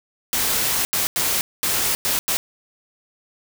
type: noise bursts at uneven times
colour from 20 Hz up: white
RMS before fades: -21 dBFS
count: 6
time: 0.33-0.85 / 0.93-1.07 / 1.16-1.41 / 1.63-1.95 / 2.05-2.19 / 2.28-2.37 s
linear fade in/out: 0 ms
effects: none